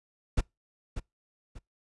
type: noise with echo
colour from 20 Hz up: brown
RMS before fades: -23 dBFS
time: 0.37-0.41 s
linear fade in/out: 10 ms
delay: 590 ms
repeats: 2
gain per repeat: -10 dB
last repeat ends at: 1.59 s
effects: noise-tail reverb RT60 0.2 s tail -26 dB re dry + resampled to 24000 Hz